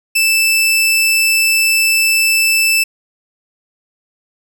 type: tone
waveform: sawtooth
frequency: 2642 Hz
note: E7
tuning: 3 cents sharp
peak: -7 dBFS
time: 0.15-2.84 s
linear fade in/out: 10 ms
effects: none